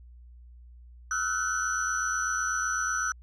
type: tone cluster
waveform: sine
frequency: 1300 / 1425 / 1513 / 5940 Hz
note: E6 / F6 / F#6 / F#8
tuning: -24 / +34 / +38 / +6 cents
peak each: -31 / -32 / -30 / -31 dBFS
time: 1.11-3.12 s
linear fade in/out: 2 ms
effects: tanh soft clip ceiling -20 dBFS + added 60 Hz sine -47 dBFS peak until 3.22 s